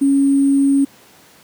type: tone with sample-and-hold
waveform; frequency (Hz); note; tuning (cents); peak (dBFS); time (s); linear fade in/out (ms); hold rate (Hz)
sine; 276.6; C#4; -4; -10; 0.01-0.85; 10; 8820
effects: pink hiss -47 dBFS RMS until 1.43 s + high-pass 150 Hz 12 dB/octave